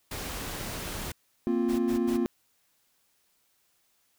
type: noise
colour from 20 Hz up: pink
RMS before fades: -36 dBFS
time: 0.11-1.12 s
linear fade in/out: 5 ms
type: chord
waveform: triangle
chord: Bb suspended second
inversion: none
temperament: just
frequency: 233.1 / 262.2 / 349.6 Hz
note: Bb3 / C4 / F4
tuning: 0 / +4 / +2 cents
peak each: -26 / -28 / -26 dBFS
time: 1.47-2.26 s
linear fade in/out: 0 ms
type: noise bursts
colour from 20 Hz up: pink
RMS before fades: -41 dBFS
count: 3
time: 1.68-2.178 s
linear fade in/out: 20 ms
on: 110 ms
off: 84 ms
effects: white hiss -70 dBFS RMS until 4.18 s